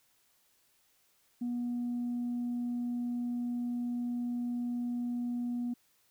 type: tone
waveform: sine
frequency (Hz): 241.9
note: B3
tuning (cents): -36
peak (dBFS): -30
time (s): 1.41-5.74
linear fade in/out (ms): 10
effects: tanh soft clip ceiling -29 dBFS + white hiss -70 dBFS RMS until 6.1 s